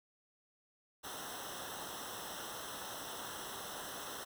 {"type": "noise with comb filter", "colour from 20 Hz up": "pink", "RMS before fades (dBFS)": -45, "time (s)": [1.03, 4.25], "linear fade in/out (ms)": 20, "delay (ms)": 0.43, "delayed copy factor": -1, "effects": []}